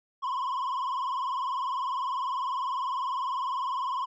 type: tone with vibrato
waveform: triangle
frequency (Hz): 1037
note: C6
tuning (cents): -16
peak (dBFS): -26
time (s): 0.22-4.06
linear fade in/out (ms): 20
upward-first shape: sine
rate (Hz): 20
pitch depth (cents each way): 110
effects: resampled to 16000 Hz